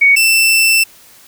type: tone pair in turn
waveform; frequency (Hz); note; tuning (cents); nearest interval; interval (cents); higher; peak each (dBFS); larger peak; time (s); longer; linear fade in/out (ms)
sine / sawtooth; 2235 / 2669; C#7 / E7; +14 / +21; minor third; 307; second; -5; neither; 0.01-0.16 / 0.16-0.84; second; 10
effects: white hiss -43 dBFS RMS until 1.27 s